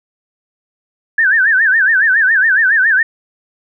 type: tone with vibrato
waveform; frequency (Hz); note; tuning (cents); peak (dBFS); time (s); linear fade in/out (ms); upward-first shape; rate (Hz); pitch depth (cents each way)
sine; 1660; G#6; -1; -8; 1.18-3.03; 5; sine; 7.2; 180
effects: none